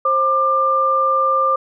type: tone pair together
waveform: sine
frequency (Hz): 531 / 1192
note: C5 / D6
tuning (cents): +25 / +25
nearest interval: octave + major second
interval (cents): 1400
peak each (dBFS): -20 / -14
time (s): 0.05-1.56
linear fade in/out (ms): 5
effects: none